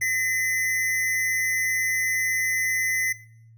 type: tone pair together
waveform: square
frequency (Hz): 1849 / 2027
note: A#6 / B6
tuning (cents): -15 / +45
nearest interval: major second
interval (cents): 160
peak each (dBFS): -33 / -23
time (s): 0.01-3.13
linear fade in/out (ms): 10
effects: noise-tail reverb RT60 0.6 s tail -18 dB re dry + added 113 Hz sine -48 dBFS peak until 3.57 s